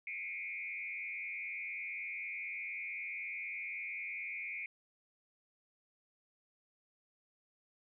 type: tone with frequency modulation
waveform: sine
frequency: 2292 Hz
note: D7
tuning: 43 cents flat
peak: -39 dBFS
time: 0.07-4.66 s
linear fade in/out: 2 ms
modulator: 89.1 Hz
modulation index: 2.1
effects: none